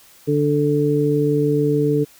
harmonic tone, 146.83 Hz, D3, in tune, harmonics 1 / 2 / 3, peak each -20 / -20 / -18 dBFS, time 0.27-2.05 s, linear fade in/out 20 ms, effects white hiss -49 dBFS RMS until 2.19 s

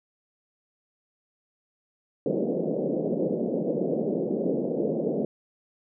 white band-pass noise, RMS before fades -27 dBFS, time 2.26-5.25 s, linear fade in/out 2 ms, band 160 to 560 Hz, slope 48 dB/octave, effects none

